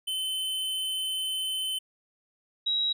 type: tone pair in turn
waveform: square / sine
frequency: 3057 / 3852 Hz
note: G7 / B7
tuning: -44 / -44 cents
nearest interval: major third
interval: 400 cents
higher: second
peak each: -29 / -24 dBFS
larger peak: second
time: 0.07-1.79 / 2.66-2.93 s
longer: first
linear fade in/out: 10 ms
effects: none